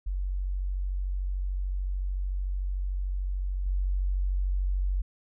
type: tone with level steps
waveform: sine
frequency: 46.77 Hz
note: F#1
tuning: 19 cents sharp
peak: -27 / -24 dBFS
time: 0.06-5.02 s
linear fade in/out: 10 ms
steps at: 3.66 s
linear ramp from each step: 5 ms
effects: none